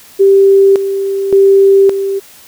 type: tone with tremolo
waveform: sine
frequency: 392 Hz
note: G4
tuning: in tune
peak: -3 dBFS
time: 0.19-2.2 s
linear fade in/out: 20 ms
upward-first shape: square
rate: 0.88 Hz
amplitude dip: 65%
effects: white hiss -39 dBFS RMS until 2.47 s